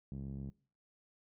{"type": "tone with low-pass filter", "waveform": "5% pulse", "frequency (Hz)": 68, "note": "C#2", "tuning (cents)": -33, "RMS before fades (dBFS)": -43, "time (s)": [0.12, 0.5], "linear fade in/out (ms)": 0, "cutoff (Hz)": 170, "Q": 2.2, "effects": ["noise-tail reverb RT60 0.4 s tail -21 dB re dry"]}